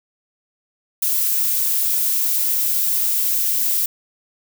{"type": "noise with high-pass filter sweep", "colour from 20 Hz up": "violet", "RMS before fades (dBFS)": -19, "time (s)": [1.02, 3.86], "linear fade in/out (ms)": 5, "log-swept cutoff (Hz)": [690, 1400], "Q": 0.73, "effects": []}